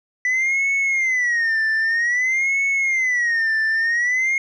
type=tone with vibrato; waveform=sine; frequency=1975.5 Hz; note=B6; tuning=in tune; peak=-14 dBFS; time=0.25-4.38 s; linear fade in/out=2 ms; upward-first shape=sine; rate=0.52 Hz; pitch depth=190 cents each way; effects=tanh soft clip ceiling -16 dBFS